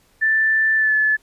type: tone with pitch glide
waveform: sine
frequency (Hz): 1766 to 1728.7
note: A6 to A6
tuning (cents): +6 to -31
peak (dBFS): -14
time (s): 0.21-1.17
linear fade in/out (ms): 20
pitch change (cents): -37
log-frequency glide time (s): 0.76-0.94
effects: pink hiss -58 dBFS RMS until 1.22 s + resampled to 32000 Hz